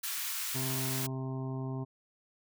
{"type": "high-pass noise", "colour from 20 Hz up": "white", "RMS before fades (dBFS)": -36, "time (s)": [0.03, 1.07], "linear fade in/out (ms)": 10, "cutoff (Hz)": 1100, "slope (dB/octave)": 24}
{"type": "harmonic tone", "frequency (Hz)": 131.6, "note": "C3", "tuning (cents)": 10, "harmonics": [1, 2, 3, 5, 6, 7, 8], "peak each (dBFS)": [-35, -40, -44, -49, -54, -51, -52], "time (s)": [0.54, 1.85], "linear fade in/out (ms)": 20}
{"effects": []}